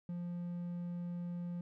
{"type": "tone", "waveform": "triangle", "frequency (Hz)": 174.61, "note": "F3", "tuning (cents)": 0, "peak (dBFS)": -36, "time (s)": [0.09, 1.61], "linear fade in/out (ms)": 2, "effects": []}